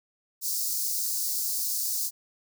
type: high-pass noise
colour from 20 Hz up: white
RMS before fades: -29 dBFS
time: 0.41-2.11 s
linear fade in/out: 50 ms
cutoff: 4500 Hz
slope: 48 dB/octave
effects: none